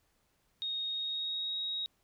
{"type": "tone with pitch glide", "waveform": "sine", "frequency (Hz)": [3729, 3788], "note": ["A#7", "A#7"], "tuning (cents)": [0, 27], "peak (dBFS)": -33, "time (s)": [0.62, 1.86], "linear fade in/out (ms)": 0, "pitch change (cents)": 27, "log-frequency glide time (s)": [0.88, 1.56], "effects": ["pink hiss -74 dBFS RMS until 2.03 s"]}